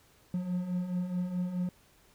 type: beating tone pair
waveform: triangle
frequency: 176.1 / 180.8 Hz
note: F3 / F#3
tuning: +15 / -40 cents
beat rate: 4.7 Hz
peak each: -36 / -29 dBFS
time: 0.34-1.69 s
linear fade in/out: 2 ms
effects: pink hiss -63 dBFS RMS until 2.14 s